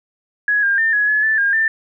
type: tone with pitch steps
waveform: sine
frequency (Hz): 1674 / 1606 / 1800 / 1678 / 1706 / 1758 / 1617 / 1784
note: G#6 / G6 / A6 / G#6 / G#6 / A6 / G#6 / A6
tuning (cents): +13 / +41 / +39 / +17 / +46 / -2 / -47 / +23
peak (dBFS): -13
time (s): 0.48-1.68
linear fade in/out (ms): 2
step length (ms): 150
effects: none